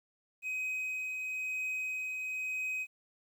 triangle tone with tremolo, 2522 Hz, D#7, 23 cents sharp, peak -31 dBFS, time 0.42-2.87 s, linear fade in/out 50 ms, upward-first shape triangle, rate 1 Hz, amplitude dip 30%, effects 11-bit

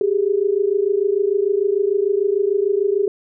sine tone pair together, 388.6 / 415.3 Hz, G4 / G#4, -15 / 0 cents, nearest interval minor second, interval 115 cents, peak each -18 dBFS, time 0.01-3.08 s, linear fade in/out 2 ms, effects none

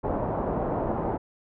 white low-pass noise, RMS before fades -28 dBFS, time 0.03-1.18 s, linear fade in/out 20 ms, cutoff 820 Hz, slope 24 dB/octave, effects none

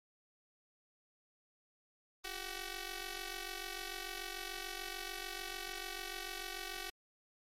5% pulse ring-modulated tone, 377.8 Hz, F#4, 36 cents sharp, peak -27 dBFS, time 2.24-6.9 s, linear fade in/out 5 ms, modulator 1110 Hz, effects MP3 64 kbps

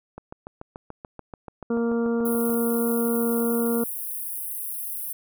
click train, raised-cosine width 1 ms, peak -23 dBFS, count 17, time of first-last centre 0.18-2.495 s, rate 6.91 Hz
harmonic tone, 233.1 Hz, A#3, in tune, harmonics 1 / 2 / 3 / 4 / 5 / 6, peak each -23 / -25 / -40 / -42 / -41 / -40 dBFS, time 1.7-3.84 s, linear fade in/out 5 ms
white high-pass noise, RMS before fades -32 dBFS, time 2.25-5.13 s, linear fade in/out 5 ms, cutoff 9400 Hz, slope 96 dB/octave
effects none

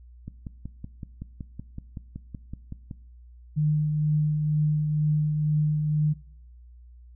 click train, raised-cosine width 5 ms, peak -23 dBFS, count 15, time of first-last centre 0.28-2.912 s, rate 5.32 Hz
sine tone with tremolo, 151.5 Hz, D#3, 46 cents flat, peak -19 dBFS, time 3.56-6.14 s, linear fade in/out 20 ms, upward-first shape triangle, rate 2.1 Hz, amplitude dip 40%
effects noise-tail reverb RT60 0.6 s tail -20 dB re dry + added 60 Hz sine -46 dBFS peak until 7.15 s

